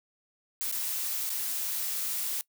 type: noise with dropouts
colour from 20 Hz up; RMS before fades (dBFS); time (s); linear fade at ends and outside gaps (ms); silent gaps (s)
blue; -32; 0.61-2.41; 0; 0.714-0.724 / 1.294-1.302
effects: noise-tail reverb RT60 0.1 s tail -21 dB re dry